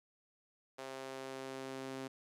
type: tone with high-pass filter sweep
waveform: sawtooth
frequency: 133 Hz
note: C3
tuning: 29 cents sharp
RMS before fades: -45 dBFS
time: 0.78-2.08 s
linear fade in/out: 10 ms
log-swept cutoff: 510 to 280 Hz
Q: 1.4
effects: low-pass 10000 Hz 12 dB/octave